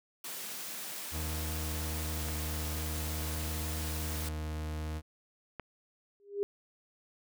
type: high-pass noise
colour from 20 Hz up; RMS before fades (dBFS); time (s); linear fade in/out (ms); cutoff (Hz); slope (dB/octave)
white; -41; 0.24-4.29; 5; 140; 48
type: tone with vibrato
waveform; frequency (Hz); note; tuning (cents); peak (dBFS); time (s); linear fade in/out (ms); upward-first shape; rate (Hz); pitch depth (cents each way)
40% pulse; 77.78; D#2; 0; -34; 1.11-5.02; 50; sine; 0.51; 9
type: clicks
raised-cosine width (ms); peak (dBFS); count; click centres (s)
0.5; -25; 2; 2.286 / 5.597
type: tone with exponential growth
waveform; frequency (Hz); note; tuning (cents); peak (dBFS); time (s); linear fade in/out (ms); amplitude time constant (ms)
sine; 403.8; G#4; -49; -25; 6.2-6.43; 0; 49
effects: none